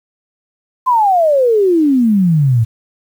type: exponential sweep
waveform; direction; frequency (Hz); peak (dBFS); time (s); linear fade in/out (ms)
sine; down; 1046.5 to 108.3; -8; 0.86-2.65; 20
effects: 7-bit